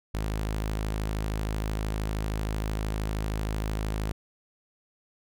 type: tone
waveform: sawtooth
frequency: 53 Hz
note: G#1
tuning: 36 cents sharp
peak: -24 dBFS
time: 0.14-4.12 s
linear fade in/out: 5 ms
effects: none